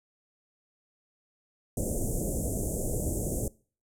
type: band-stop noise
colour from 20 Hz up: pink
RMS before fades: -30 dBFS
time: 1.77-3.48 s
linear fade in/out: 2 ms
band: 630 to 7100 Hz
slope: 48 dB/octave
effects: noise-tail reverb RT60 0.4 s tail -22 dB re dry + low-pass 11000 Hz 12 dB/octave